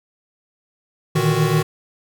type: tone cluster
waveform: square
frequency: 116 / 151.5 / 158.8 / 370.6 Hz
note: A#2 / D#3 / D#3 / F#4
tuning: -8 / -46 / +36 / +3 cents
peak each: -25 / -20 / -21 / -23 dBFS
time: 1.15-1.63 s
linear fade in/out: 10 ms
effects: none